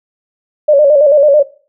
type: tone with vibrato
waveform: sine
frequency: 580 Hz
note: D5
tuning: 22 cents flat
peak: -4 dBFS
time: 0.68-1.43 s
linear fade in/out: 10 ms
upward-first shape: square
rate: 9.1 Hz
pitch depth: 68 cents each way
effects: noise-tail reverb RT60 0.4 s tail -18 dB re dry